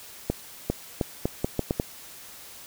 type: accelerating click train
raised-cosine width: 2 ms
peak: -10 dBFS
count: 8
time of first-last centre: 0.3-1.799 s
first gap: 400 ms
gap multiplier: 0.78
effects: white hiss -45 dBFS RMS until 2.66 s